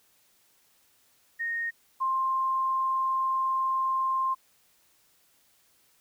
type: tone pair in turn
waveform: sine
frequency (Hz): 1854 / 1054.6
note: A#6 / C6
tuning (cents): -10 / +13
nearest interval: minor seventh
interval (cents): 977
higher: first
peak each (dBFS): -28 / -24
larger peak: second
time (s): 1.39-1.71 / 2-4.35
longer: second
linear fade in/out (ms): 20
effects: white hiss -65 dBFS RMS until 6 s